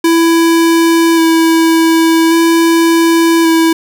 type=tone with vibrato; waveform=square; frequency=329.6 Hz; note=E4; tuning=in tune; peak=-7 dBFS; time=0.04-3.73 s; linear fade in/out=5 ms; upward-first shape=square; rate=0.44 Hz; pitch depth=12 cents each way; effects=none